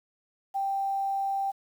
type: tone with quantisation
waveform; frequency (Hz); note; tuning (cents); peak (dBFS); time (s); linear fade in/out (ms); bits
sine; 785; G5; +2; -26; 0.54-1.52; 20; 9
effects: none

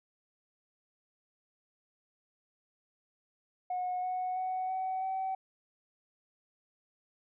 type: tone with pitch steps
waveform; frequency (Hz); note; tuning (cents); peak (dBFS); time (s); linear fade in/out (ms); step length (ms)
sine; 728 / 736.5 / 745 / 753.7 / 762.4; F#5 / F#5 / F#5 / F#5 / G5; -28 / -8 / +12 / +32 / -48; -30; 3.7-5.35; 5; 330
effects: tanh soft clip ceiling -28 dBFS

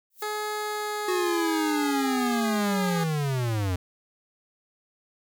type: noise with exponential growth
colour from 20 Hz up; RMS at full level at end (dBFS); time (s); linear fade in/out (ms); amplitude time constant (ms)
violet; -36; 0.1-0.23; 5; 27
type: tone with pitch glide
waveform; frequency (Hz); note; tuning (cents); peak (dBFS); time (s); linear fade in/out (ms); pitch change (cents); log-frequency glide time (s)
15% pulse; 422.9 to 408.7; G#4 to G#4; +31 to -28; -22; 0.22-3.04; 5; -59; 0.52-2.73
type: linear sweep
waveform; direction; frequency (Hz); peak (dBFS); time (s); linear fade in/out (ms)
square; down; 370 to 87.31; -25; 1.08-3.76; 5
effects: none

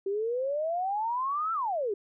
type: exponential two-way sweep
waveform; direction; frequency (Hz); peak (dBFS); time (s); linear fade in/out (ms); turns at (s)
sine; up then down; 382.9 to 1356 to 382.9; -27; 0.06-1.94; 5; 1.53
effects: none

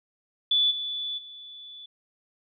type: tone with level steps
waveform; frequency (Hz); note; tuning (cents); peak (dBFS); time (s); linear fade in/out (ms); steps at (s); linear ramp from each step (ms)
sine; 3464; A7; -28; -19 / -29 / -41; 0.51-1.86; 5; 0.7 / 1.17; 20
effects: none

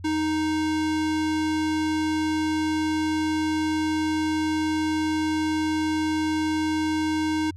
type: tone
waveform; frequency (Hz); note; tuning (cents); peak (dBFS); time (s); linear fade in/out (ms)
square; 311.1; D#4; 0; -23; 0.04-7.51; 10
effects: added 90 Hz sine -38 dBFS peak until 7.56 s + low-pass 7000 Hz 12 dB/octave

